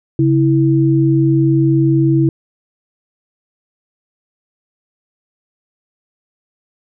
sine tone pair together, 137.4 / 327.1 Hz, C#3 / E4, -15 / -13 cents, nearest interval octave + minor third, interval 1502 cents, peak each -12 dBFS, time 0.19-2.29 s, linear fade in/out 2 ms, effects none

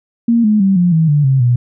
sine tone with pitch steps, 233.1 / 212.5 / 193.76 / 176.66 / 161.06 / 146.84 / 133.88 / 122.06 Hz, A#3 / G#3 / G3 / F3 / E3 / D3 / C3 / B2, 0 / +40 / -20 / +20 / -40 / 0 / +40 / -20 cents, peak -8 dBFS, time 0.28-1.56 s, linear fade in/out 5 ms, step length 160 ms, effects none

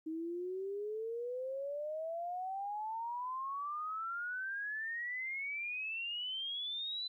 sine exponential sweep, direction up, 313.6 to 4035 Hz, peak -37 dBFS, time 0.06-7.08 s, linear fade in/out 10 ms, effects 13-bit

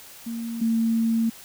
sine tone pair in turn, 231.1 / 227 Hz, A#3 / A#3, -15 / -46 cents, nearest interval unison, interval 31 cents, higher first, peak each -28 / -19 dBFS, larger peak second, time 0.26-0.61 / 0.61-1.3 s, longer second, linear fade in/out 10 ms, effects white hiss -45 dBFS RMS until 1.44 s

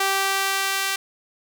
sawtooth tone with high-pass filter sweep, 389.6 Hz, G4, 11 cents flat, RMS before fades -23 dBFS, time 0-0.96 s, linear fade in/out 5 ms, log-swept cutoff 830 to 1700 Hz, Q 0.77, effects none

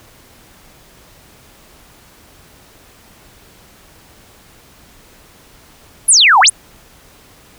sine exponential two-way sweep, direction down then up, 11420 to 722 to 11420 Hz, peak -5 dBFS, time 6.08-6.5 s, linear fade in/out 10 ms, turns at 6.4 s, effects pink hiss -45 dBFS RMS until 7.58 s

